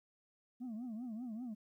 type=tone with vibrato; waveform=sine; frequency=233.1 Hz; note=A#3; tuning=in tune; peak=-38 dBFS; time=0.6-1.55 s; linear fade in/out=20 ms; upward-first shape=triangle; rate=5.1 Hz; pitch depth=200 cents each way; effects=tanh soft clip ceiling -40 dBFS + 13-bit